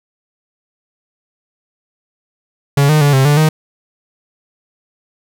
45% pulse tone with pitch steps, 141.1 / 153.1 / 143.9 / 133.3 / 146.3 / 155.7 Hz, C#3 / D#3 / D3 / C3 / D3 / D#3, +31 / -28 / -35 / +33 / -6 / +2 cents, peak -8 dBFS, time 2.77-3.49 s, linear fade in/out 5 ms, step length 120 ms, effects none

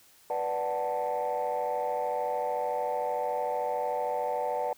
sine chord, B minor seventh, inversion none, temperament equal with one note detuned, 493.9 / 587.3 / 744.7 / 880 Hz, B4 / D5 / F#5 / A5, 0 / 0 / +11 / 0 cents, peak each -32 dBFS, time 0.3-4.73 s, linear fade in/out 2 ms, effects tanh soft clip ceiling -22 dBFS + white hiss -59 dBFS RMS until 4.77 s

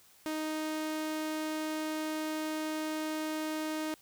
sawtooth tone, 311.1 Hz, D#4, in tune, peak -29 dBFS, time 0.26-3.94 s, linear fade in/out 0 ms, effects white hiss -61 dBFS RMS until 4.01 s

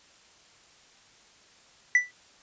triangle tone with exponential decay, 1975.5 Hz, B6, in tune, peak -12 dBFS, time 1.95-2.11 s, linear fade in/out 2 ms, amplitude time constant 33 ms, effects white hiss -57 dBFS RMS until 2.42 s + resampled to 16000 Hz

